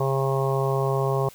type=harmonic tone; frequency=135.3 Hz; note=C#3; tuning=42 cents flat; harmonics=1 / 3 / 4 / 5 / 6 / 7 / 8; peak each=-24 / -26 / -30 / -31 / -34 / -34 / -31 dBFS; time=0-1.29 s; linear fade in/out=5 ms; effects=white hiss -49 dBFS RMS until 1.34 s